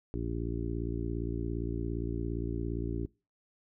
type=harmonic tone; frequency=57.4 Hz; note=A#1; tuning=26 cents flat; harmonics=1 / 2 / 3 / 4 / 5 / 6 / 7; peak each=-36 / -38 / -43 / -44 / -39 / -40 / -43 dBFS; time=0.14-3.06 s; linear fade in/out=0 ms; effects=noise-tail reverb RT60 0.3 s tail -23 dB re dry